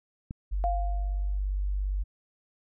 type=click; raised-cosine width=5 ms; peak=-23 dBFS; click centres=0.309 s
type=tone; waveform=sine; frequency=48.72 Hz; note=G1; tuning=10 cents flat; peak=-26 dBFS; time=0.51-2.04 s; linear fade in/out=20 ms
type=tone with exponential decay; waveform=sine; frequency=698.5 Hz; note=F5; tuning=in tune; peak=-24 dBFS; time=0.64-1.38 s; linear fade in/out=0 ms; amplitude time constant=160 ms
effects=none